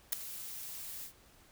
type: noise with ADSR envelope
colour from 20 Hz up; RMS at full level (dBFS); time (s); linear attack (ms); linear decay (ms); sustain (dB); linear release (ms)
blue; -27; 0.12-1.13; 10; 5; -17; 100
effects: pink hiss -62 dBFS RMS until 1.51 s